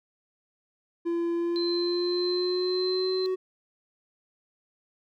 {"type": "tone with pitch glide", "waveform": "triangle", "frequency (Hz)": [340, 372.9], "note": ["F4", "F#4"], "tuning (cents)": [-46, 14], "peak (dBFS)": -23, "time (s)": [1.05, 3.36], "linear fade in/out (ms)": 20, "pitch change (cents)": 160, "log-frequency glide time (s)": [1.34, 3.1]}
{"type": "tone with tremolo", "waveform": "sine", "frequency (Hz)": 4092, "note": "C8", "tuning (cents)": -39, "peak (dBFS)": -30, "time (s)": [1.56, 3.26], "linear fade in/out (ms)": 0, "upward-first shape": "triangle", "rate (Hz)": 1.7, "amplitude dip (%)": 30}
{"effects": []}